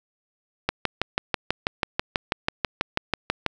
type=click train; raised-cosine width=0.3 ms; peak=-5 dBFS; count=18; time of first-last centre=0.69-3.463 s; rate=6.13 Hz; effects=none